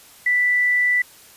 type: tone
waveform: sine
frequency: 1975.5 Hz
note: B6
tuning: in tune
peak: -15 dBFS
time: 0.26-1.02 s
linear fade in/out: 5 ms
effects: white hiss -47 dBFS RMS until 1.36 s + resampled to 32000 Hz